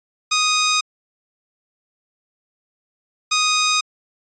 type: tone pair in turn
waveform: 10% pulse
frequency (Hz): 1244.5 / 1244.5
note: D#6 / D#6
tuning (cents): 0 / 0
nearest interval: unison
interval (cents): 0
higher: neither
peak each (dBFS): -7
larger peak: neither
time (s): 0.31-0.81 / 3.31-3.81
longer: neither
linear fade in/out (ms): 10
effects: resampled to 16000 Hz

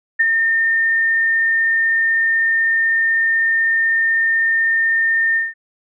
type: tone with ADSR envelope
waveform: sine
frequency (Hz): 1816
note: A#6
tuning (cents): -46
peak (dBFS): -9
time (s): 0.19-5.54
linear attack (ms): 15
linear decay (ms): 25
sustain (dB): -4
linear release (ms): 180
effects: none

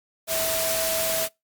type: tone in noise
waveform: sine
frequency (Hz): 650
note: E5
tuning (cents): -24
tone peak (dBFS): -27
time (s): 0.27-1.29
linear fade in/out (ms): 50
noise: white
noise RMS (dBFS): -26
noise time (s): 0.27-1.29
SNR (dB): -4
effects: noise-tail reverb RT60 0.2 s tail -25 dB re dry + Opus 48 kbps

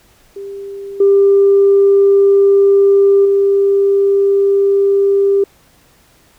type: tone with level steps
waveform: sine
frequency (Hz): 396.7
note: G4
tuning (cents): +21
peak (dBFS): -24 / -5 / -8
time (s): 0.36-5.44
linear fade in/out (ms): 5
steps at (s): 1 / 3.25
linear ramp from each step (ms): 5
effects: tanh soft clip ceiling -1 dBFS + pink hiss -50 dBFS RMS until 6.38 s

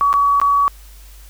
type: tone with dropouts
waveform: sine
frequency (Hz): 1133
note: C#6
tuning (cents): +37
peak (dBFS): -11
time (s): 0.01-0.68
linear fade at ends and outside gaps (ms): 0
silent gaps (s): 0.129-0.139 / 0.4-0.415
effects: added 50 Hz sine -38 dBFS peak until 1.29 s + white hiss -47 dBFS RMS until 1.29 s

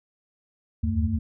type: tone cluster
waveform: sine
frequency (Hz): 76.7 / 82.1 / 95.4 / 223.2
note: D#2 / E2 / G2 / A3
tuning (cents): -24 / -6 / -47 / +25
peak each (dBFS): -27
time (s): 0.83-1.19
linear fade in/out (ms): 10
effects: none

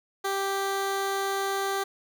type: tone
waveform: 15% pulse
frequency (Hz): 392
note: G4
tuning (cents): 0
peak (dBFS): -20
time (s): 0.24-1.84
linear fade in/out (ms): 10
effects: none

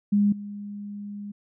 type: tone with level steps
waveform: sine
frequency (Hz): 204.4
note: G#3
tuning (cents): -27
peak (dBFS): -17 / -33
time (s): 0.12-1.32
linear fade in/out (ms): 10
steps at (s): 0.32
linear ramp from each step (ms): 5
effects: none

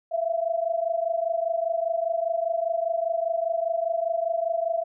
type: tone pair together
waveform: sine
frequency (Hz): 659.3 / 684.3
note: E5 / F5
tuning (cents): 0 / -35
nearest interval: minor second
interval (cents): 65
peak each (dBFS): -25 / -27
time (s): 0.11-4.84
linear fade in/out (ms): 20
effects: none

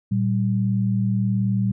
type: tone pair together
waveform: sine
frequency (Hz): 115.47 / 194.2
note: A#2 / G3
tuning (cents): -16 / -16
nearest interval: major sixth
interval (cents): 900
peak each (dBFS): -21 / -21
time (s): 0.11-1.72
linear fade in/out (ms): 10
effects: none

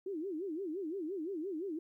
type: tone with vibrato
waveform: sine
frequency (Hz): 349.2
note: F4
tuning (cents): 0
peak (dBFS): -36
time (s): 0.06-1.79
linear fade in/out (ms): 5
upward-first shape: sine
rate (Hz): 5.8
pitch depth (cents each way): 250
effects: 13-bit

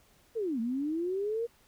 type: linear two-way sweep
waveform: sine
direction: down then up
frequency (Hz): 475.7 to 220 to 475.7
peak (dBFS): -29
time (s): 0.35-1.47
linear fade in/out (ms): 20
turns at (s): 0.6
effects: pink hiss -64 dBFS RMS until 1.67 s

